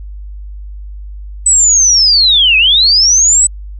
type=linear two-way sweep; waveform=sine; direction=down then up; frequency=8060 to 2489 to 8060 Hz; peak=-5 dBFS; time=1.46-3.47 s; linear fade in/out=5 ms; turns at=2.57 s; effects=added 50 Hz sine -24 dBFS peak until 3.79 s